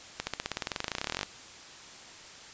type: accelerating click train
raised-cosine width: 0.2 ms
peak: -13 dBFS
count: 27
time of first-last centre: 0.2-1.231 s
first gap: 70 ms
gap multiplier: 0.95
effects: white hiss -48 dBFS RMS until 2.53 s + resampled to 16000 Hz